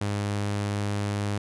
sawtooth tone, 102.2 Hz, G#2, 27 cents flat, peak -22 dBFS, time 0.01-1.38 s, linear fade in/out 5 ms, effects resampled to 24000 Hz

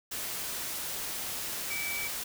sine tone in noise, 2301 Hz, D7, 36 cents flat, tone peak -34 dBFS, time 1.7-2.08 s, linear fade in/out 10 ms, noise white, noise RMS -36 dBFS, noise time 0.11-2.24 s, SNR -1 dB, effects none

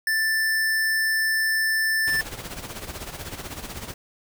square tone, 1767 Hz, A6, 7 cents sharp, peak -21 dBFS, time 0.07-2.21 s, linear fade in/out 2 ms
pink noise with tremolo, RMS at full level -33 dBFS, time 2.07-3.94 s, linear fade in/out 5 ms, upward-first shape sine, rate 16 Hz, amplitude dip 65%
effects none

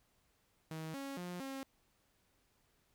sawtooth tone with pitch steps, 159.1 / 275.3 / 177.8 / 269.7 Hz, D#3 / C#4 / F3 / C#4, +39 / -12 / +31 / -47 cents, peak -38 dBFS, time 0.71-1.63 s, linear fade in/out 0 ms, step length 230 ms, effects pink hiss -75 dBFS RMS until 2.94 s

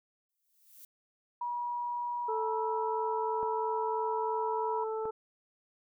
violet noise with exponential growth, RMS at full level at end -49 dBFS, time 0.29-0.85 s, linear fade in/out 2 ms, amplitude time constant 120 ms
sine tone, 963 Hz, B5, 44 cents flat, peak -32 dBFS, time 1.41-4.84 s, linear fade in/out 5 ms
harmonic tone, 440 Hz, A4, in tune, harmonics 1 / 2 / 3, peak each -33 / -39 / -43 dBFS, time 2.28-5.11 s, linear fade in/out 10 ms
clicks, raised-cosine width 1 ms, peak -29 / -29 dBFS, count 2, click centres 3.43 / 5.055 s
effects none

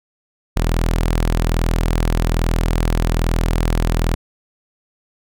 sawtooth tone, 41.2 Hz, E1, in tune, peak -11 dBFS, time 0.56-4.15 s, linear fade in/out 10 ms, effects none

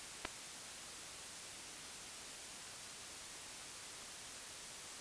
clicks, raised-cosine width 0.3 ms, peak -23 / -22 dBFS, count 2, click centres 0.25 / 0.253 s, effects white hiss -49 dBFS RMS until 5 s + resampled to 22050 Hz

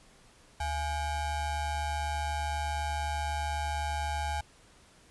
square ring-modulated tone, 380 Hz, F#4, 46 cents sharp, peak -28 dBFS, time 0.6-4.41 s, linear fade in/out 5 ms, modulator 454 Hz, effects pink hiss -59 dBFS RMS until 5.1 s + resampled to 24000 Hz

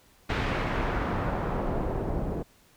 pink noise with low-pass filter sweep, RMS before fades -29 dBFS, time 0.29-2.43 s, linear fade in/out 10 ms, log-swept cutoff 2600 to 480 Hz, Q 1, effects pink hiss -60 dBFS RMS until 2.76 s

